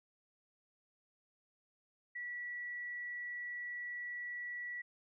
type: tone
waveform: sine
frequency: 1945 Hz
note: B6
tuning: 27 cents flat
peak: -40 dBFS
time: 2.15-4.82 s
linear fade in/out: 10 ms
effects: none